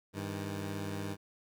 15% pulse tone pair together, 99.6 / 158 Hz, G2 / D#3, +28 / +27 cents, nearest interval minor sixth, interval 799 cents, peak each -31 / -36 dBFS, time 0.13-1.17 s, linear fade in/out 50 ms, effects none

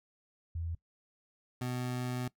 sine / 25% pulse tone pair in turn, 83.4 / 124.96 Hz, E2 / B2, +21 / +21 cents, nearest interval perfect fifth, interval 700 cents, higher second, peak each -34 / -30 dBFS, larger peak second, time 0.55-0.75 / 1.61-2.28 s, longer second, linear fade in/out 5 ms, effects noise-tail reverb RT60 0.1 s tail -20 dB re dry

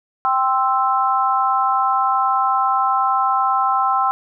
sine chord, C major, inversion second, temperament equal, 784 / 1046.5 / 1318.5 Hz, G5 / C6 / E6, 0 / 0 / 0 cents, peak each -19 dBFS, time 0.25-4.11 s, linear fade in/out 0 ms, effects none

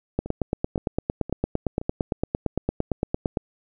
two click trains, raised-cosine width 2 ms, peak -20 / -9 dBFS, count 4 / 29, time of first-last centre 0.26-1.814 / 0.19-3.372 s, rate 1.93 / 8.8 Hz, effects none

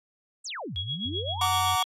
sine exponential two-way sweep, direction down then up, 8740 to 76.7 to 1301 Hz, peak -33 dBFS, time 0.44-1.47 s, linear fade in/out 20 ms, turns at 0.77 s
sine tone with tremolo, 3322 Hz, G#7, in tune, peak -28 dBFS, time 0.76-1.84 s, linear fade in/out 0 ms, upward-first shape sine, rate 7.8 Hz, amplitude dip 85%
sine tone, 92.5 Hz, F#2, in tune, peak -33 dBFS, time 1.05-1.76 s, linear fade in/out 10 ms
45% pulse chord, Gb augmented, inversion none, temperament just, 740 / 925 / 1156.2 Hz, Gb5 / Bb5 / D6, 0 / -14 / -27 cents, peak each -28 / -30 / -26 dBFS, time 1.41-1.83 s, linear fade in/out 5 ms
effects resampled to 32000 Hz

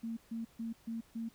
sine tone bursts, 228 Hz, A#3, 38 cents flat, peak -36 dBFS, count 5, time 0.03-1.29 s, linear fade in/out 10 ms, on 140 ms, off 140 ms, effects pink hiss -65 dBFS RMS until 1.34 s

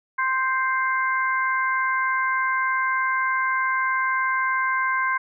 harmonic tone, 523.3 Hz, C5, in tune, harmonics 2 / 3 / 4, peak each -23 / -24 / -28 dBFS, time 0.18-5.18 s, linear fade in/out 10 ms, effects none

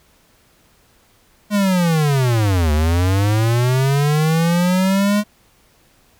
square linear two-way sweep, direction down then up, 210.4 to 73.6 to 210.4 Hz, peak -14 dBFS, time 1.5-5.24 s, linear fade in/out 50 ms, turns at 2.72 s, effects pink hiss -55 dBFS RMS until 6.19 s

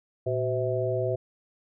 sine tone cluster, 115.4 / 377.3 / 511 / 647 Hz, A#2 / F#4 / C5 / E5, -17 / +34 / -41 / -32 cents, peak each -30 dBFS, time 0.26-1.16 s, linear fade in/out 10 ms, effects none

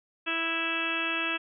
harmonic tone, 329.6 Hz, E4, in tune, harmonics 1 / 2 / 3 / 4 / 5 / 6 / 7 / 8 / 9 / 10, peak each -37 / -41 / -42 / -36 / -35 / -42 / -41 / -30 / -42 / -38 dBFS, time 0.26-1.38 s, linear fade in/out 20 ms, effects none

